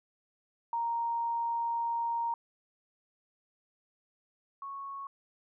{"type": "tone pair in turn", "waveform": "sine", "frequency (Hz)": [932, 1104.7], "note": ["A#5", "C#6"], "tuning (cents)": [-1, -6], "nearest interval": "minor third", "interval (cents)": 295, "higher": "second", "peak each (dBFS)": [-29, -38], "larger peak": "first", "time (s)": [[0.73, 2.34], [4.62, 5.07]], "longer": "first", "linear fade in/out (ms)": 2, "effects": []}